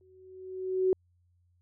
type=tone with exponential growth; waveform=sine; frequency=374 Hz; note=F#4; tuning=19 cents sharp; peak=-20 dBFS; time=0.01-0.93 s; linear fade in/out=1 ms; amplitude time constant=200 ms; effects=added 88 Hz sine -65 dBFS peak until 1.61 s